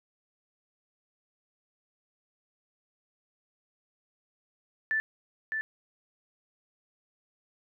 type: tone with echo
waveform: sine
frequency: 1760 Hz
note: A6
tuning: in tune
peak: -25 dBFS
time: 4.91-5 s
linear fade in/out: 0 ms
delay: 610 ms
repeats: 1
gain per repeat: -4 dB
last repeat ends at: 5.61 s
effects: none